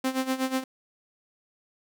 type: tone with tremolo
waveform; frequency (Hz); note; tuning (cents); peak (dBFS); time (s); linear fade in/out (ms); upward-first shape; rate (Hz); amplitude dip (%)
sawtooth; 261.6; C4; 0; -19; 0.04-0.64; 5; sine; 8.2; 80
effects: none